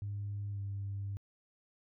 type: tone with pitch glide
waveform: sine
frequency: 101.7 to 99.49 Hz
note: G#2 to G2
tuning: -36 to +26 cents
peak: -35 dBFS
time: 0.02-1.17 s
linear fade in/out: 0 ms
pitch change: -38 cents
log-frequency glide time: 0.51-0.59 s
effects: tanh soft clip ceiling -32 dBFS